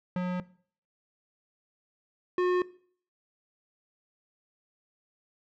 square tone pair in turn, 180.6 / 361.2 Hz, F#3 / F#4, -42 / -42 cents, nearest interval octave, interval 1200 cents, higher second, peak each -28 / -24 dBFS, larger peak second, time 0.16-0.4 / 2.38-2.62 s, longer neither, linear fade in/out 2 ms, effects noise-tail reverb RT60 0.5 s tail -19 dB re dry + low-pass 2000 Hz 12 dB/octave

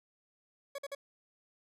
40% pulse tone bursts, 560 Hz, C#5, 18 cents sharp, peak -37 dBFS, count 3, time 0.75-0.95 s, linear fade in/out 5 ms, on 34 ms, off 49 ms, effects resampled to 32000 Hz

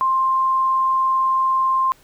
sine tone, 1053 Hz, C6, 11 cents sharp, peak -15 dBFS, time 0.01-1.92 s, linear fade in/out 0 ms, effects pink hiss -53 dBFS RMS until 2.03 s

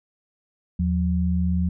sine tone pair together, 80 / 179.24 Hz, D#2 / F3, +49 / +45 cents, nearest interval octave + major second, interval 1396 cents, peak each -22 dBFS, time 0.79-1.69 s, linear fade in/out 5 ms, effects none

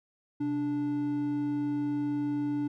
triangle tone pair together, 130.3 / 292.2 Hz, C3 / D4, -7 / -9 cents, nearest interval octave + major second, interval 1398 cents, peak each -37 / -26 dBFS, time 0.4-2.68 s, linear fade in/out 10 ms, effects none

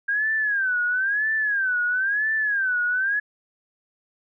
sine tone with vibrato, 1600 Hz, G6, 35 cents sharp, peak -20 dBFS, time 0.08-3.2 s, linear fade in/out 10 ms, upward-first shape sine, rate 1 Hz, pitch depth 170 cents each way, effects none

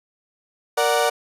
30% pulse chord, Bb augmented, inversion none, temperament equal, 466.2 / 587.3 / 740 Hz, Bb4 / D5 / F#5, 0 / 0 / 0 cents, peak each -19 dBFS, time 0.77-1.1 s, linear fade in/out 10 ms, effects resampled to 32000 Hz

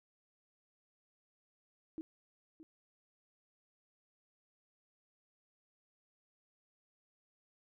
sine tone with echo, 318.7 Hz, D#4, 42 cents sharp, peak -39 dBFS, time 1.98-2.01 s, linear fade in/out 0 ms, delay 620 ms, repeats 1, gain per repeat -13 dB, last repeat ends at 2.63 s, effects none

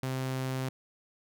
sawtooth tone, 130.81 Hz, C3, in tune, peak -27 dBFS, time 0.03-0.69 s, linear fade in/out 2 ms, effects none

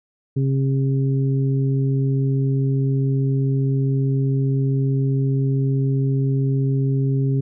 harmonic tone, 135.3 Hz, C#3, 42 cents flat, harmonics 1 / 2 / 3, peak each -17 / -26 / -29 dBFS, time 0.36-7.41 s, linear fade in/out 10 ms, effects none

